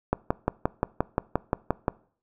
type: click train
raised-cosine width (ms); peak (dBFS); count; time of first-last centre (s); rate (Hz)
1; -8; 11; 0.13-1.881; 5.71
effects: noise-tail reverb RT60 0.5 s tail -22 dB re dry